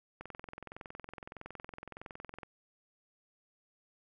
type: click train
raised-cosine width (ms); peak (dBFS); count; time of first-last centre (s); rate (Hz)
0.5; -29; 49; 0.21-2.432; 21.6
effects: none